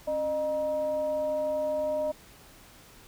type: tone with frequency modulation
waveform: sine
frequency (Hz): 610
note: D#5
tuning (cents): -34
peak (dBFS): -26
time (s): 0.07-2.12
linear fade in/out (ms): 10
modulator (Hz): 338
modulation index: 0.41
effects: pink hiss -53 dBFS RMS until 3.07 s

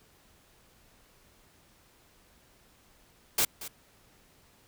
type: noise with echo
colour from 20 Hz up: white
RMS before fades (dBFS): -25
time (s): 3.38-3.45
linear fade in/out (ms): 5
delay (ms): 230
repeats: 1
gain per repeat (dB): -15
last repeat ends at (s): 3.68
effects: pink hiss -62 dBFS RMS until 4.67 s

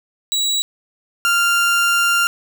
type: tone pair in turn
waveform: 30% pulse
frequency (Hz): 3896 / 1392.6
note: B7 / F6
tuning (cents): -24 / -5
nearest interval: octave + tritone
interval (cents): 1781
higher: first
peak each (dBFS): -14 / -11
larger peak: second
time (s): 0.32-0.62 / 1.25-2.27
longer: second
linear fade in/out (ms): 0
effects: none

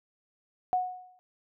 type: tone with exponential decay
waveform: sine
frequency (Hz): 733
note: F#5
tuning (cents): -16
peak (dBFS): -21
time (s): 0.73-1.19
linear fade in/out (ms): 0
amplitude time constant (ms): 100
effects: none

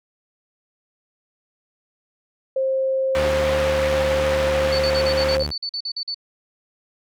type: tone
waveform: sine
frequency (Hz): 530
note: C5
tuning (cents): +22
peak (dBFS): -18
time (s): 2.56-5.43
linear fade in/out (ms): 5
type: band-pass noise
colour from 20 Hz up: white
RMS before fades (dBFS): -28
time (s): 3.15-5.37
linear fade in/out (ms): 0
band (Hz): 260 to 2200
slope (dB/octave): 12
type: tone with pitch glide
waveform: sawtooth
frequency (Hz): 74.2 to 73.52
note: D2 to D2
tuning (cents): +18 to +2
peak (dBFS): -22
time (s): 3.15-5.52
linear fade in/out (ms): 20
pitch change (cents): -16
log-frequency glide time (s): 3.28-4.25
type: tone bursts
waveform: sine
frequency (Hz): 4490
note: C#8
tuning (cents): +21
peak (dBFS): -24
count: 13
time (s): 4.72-6.145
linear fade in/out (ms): 5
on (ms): 69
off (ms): 44
effects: none

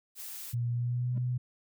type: noise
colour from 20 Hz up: blue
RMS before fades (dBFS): -42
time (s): 0.15-0.55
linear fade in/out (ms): 50
type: tone with pitch glide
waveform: sine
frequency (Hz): 119.5 to 124.43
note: A#2 to B2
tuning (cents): +43 to +13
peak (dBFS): -28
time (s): 0.53-1.38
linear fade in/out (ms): 10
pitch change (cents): +70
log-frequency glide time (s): 0.71-1.13
type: tone with exponential growth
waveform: triangle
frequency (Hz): 200.3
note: G3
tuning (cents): +38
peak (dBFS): -32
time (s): 1.1-1.18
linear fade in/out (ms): 2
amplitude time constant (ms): 17
effects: none

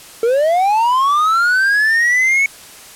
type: linear sweep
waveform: triangle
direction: up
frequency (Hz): 443.7 to 2229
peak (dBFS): -9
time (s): 0.23-2.46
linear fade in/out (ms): 2
effects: white hiss -38 dBFS RMS until 2.95 s + low-pass 12000 Hz 12 dB/octave

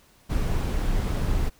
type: noise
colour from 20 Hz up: brown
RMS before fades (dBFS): -24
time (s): 0.29-1.5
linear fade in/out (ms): 20
effects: pink hiss -58 dBFS RMS until 1.59 s

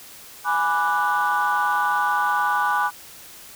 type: chord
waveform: sine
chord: G# half-diminished seventh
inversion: none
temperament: equal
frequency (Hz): 830.6 / 987.8 / 1174.7 / 1480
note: G#5 / B5 / D6 / F#6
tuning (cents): 0 / 0 / 0 / 0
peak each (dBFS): -23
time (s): 0.44-2.91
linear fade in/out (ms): 50
effects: tanh soft clip ceiling -12 dBFS + white hiss -43 dBFS RMS until 3.55 s

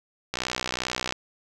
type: click train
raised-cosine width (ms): 0.2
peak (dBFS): -9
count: 50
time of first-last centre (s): 0.34-1.124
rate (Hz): 62.5
effects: none

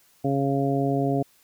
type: harmonic tone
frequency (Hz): 138.2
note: C#3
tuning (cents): -5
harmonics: 1 / 2 / 3 / 4 / 5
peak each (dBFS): -26 / -25 / -28 / -32 / -28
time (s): 0.24-1.23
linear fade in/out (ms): 10
effects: white hiss -60 dBFS RMS until 1.43 s

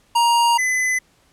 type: tone pair in turn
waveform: square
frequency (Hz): 940 / 2016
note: A#5 / B6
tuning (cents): +14 / +35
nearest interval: octave + minor second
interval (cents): 1321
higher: second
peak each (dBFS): -14 / -18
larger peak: first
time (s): 0.15-0.58 / 0.58-0.99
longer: first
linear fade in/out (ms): 10
effects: pink hiss -58 dBFS RMS until 1.32 s + low-pass 11000 Hz 12 dB/octave

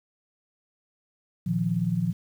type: chord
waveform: sine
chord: Bb suspended fourth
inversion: none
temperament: equal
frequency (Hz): 116.54 / 155.56 / 174.61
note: Bb2 / Eb3 / F3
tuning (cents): 0 / 0 / 0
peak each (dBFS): -30 / -29 / -25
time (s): 1.46-2.13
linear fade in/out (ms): 10
effects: 9-bit

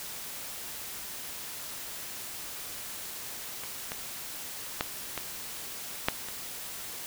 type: clicks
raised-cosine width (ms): 0.3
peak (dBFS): -24 / -18 / -11 / -16 / -7 / -23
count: 6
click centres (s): 3.636 / 3.919 / 4.809 / 5.177 / 6.085 / 6.286
effects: white hiss -40 dBFS RMS until 7.06 s

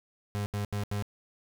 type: tone bursts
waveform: 35% pulse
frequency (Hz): 102.5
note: G#2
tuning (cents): -22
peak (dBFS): -28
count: 4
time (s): 0.35-1.024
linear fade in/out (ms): 0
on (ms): 110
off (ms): 78
effects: none

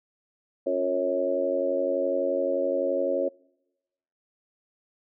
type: harmonic tone with a mistuned harmonic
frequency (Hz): 91.7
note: F#2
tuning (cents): -15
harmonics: 3 / 4 / 5 / 6 / 7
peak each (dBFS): -33 / -31 / -33 / -25 / -33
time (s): 0.66-3.29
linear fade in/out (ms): 10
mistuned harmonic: 4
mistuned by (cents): -51
effects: noise-tail reverb RT60 1.0 s tail -25 dB re dry

